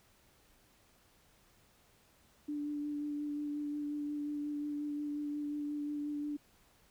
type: tone with vibrato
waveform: sine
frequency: 293.7 Hz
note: D4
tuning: in tune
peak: -35 dBFS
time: 2.48-6.37 s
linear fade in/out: 10 ms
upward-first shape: sine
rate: 5.6 Hz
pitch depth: 14 cents each way
effects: pink hiss -67 dBFS RMS until 6.9 s